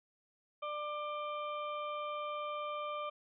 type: harmonic tone with a mistuned harmonic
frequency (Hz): 595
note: D5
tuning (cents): +22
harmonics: 1 / 2 / 4 / 5 / 6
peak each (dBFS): -41 / -39 / -50 / -52 / -59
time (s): 0.62-3.1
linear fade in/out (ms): 10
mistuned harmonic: 5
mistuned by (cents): +79
effects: none